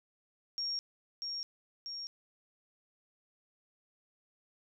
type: tone with echo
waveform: sine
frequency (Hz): 5560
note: F8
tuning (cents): -9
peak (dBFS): -33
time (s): 0.58-0.79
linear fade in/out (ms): 0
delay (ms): 640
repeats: 2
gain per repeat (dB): -3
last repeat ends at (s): 2.07
effects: none